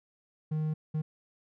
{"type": "tone bursts at uneven times", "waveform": "triangle", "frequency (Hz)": 155, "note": "D#3", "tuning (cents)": -6, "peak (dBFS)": -26, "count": 2, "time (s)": [[0.51, 0.74], [0.94, 1.02]], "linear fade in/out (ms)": 10, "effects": []}